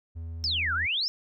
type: tone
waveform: triangle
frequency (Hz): 82.41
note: E2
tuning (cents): 0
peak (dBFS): -32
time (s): 0.15-0.87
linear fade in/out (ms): 20
type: exponential two-way sweep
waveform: sine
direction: down then up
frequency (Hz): 5450 to 1318.5 to 5450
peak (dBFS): -25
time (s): 0.44-1.08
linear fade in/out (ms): 0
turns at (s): 0.74
effects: none

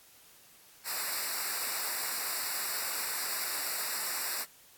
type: noise with comb filter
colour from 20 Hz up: white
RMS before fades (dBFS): -34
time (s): 0.84-4.46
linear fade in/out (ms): 50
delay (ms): 0.31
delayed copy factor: -1
effects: white hiss -58 dBFS RMS until 4.77 s + AAC 64 kbps

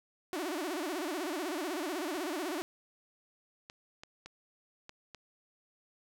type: tone with vibrato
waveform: sawtooth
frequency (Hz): 331.5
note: E4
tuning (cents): +10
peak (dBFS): -30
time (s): 0.33-2.62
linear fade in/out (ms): 0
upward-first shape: sine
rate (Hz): 16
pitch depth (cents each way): 240
type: clicks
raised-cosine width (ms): 0.2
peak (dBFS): -29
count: 6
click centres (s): 2.155 / 3.699 / 4.035 / 4.26 / 4.894 / 5.147
effects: none

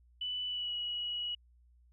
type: tone with pitch glide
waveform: sine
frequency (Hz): 2982 to 2917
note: F#7 to F#7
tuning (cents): +13 to -25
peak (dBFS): -34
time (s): 0.21-1.35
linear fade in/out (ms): 5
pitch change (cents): -38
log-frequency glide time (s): 0.46-0.74
effects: added 60 Hz sine -61 dBFS peak until 1.92 s

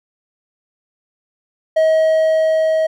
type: tone with level ramp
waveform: triangle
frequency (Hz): 636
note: D#5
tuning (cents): +38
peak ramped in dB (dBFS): -8 to -11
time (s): 1.76-2.87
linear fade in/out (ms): 10
effects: none

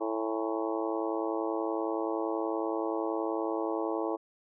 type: harmonic tone with a mistuned harmonic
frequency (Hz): 110.6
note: A2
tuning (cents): +9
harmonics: 3 / 4 / 5 / 6 / 7 / 8 / 9 / 10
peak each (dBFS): -33 / -35 / -37 / -39 / -40 / -41 / -42 / -43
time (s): 0-4.17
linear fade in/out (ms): 20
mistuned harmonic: 7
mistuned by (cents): +70
effects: none

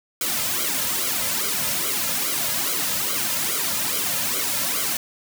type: noise with flanger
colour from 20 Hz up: white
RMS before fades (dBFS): -24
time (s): 0.21-4.97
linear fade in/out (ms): 2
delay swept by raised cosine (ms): 1.1 to 2.7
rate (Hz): 2.4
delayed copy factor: -0.9
effects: none

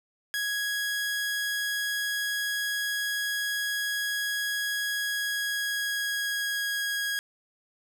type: tone with pitch glide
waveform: sawtooth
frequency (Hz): 1661.2 to 1648.8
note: G#6 to G#6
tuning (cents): 0 to -13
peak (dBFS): -24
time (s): 0.34-7.19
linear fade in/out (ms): 0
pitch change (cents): -13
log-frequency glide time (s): 4.92-6.84
effects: none

